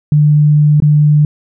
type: tone with dropouts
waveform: sine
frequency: 149.2 Hz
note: D3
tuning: 28 cents sharp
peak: -5 dBFS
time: 0.12-1.25 s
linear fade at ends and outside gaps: 2 ms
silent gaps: 0.802-0.822 s
effects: none